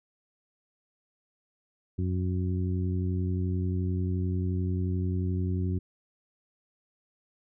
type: harmonic tone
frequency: 91.4 Hz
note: F#2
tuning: 21 cents flat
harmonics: 1 / 2 / 3 / 4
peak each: -27 / -33 / -37 / -39 dBFS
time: 1.98-5.79 s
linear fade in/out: 10 ms
effects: none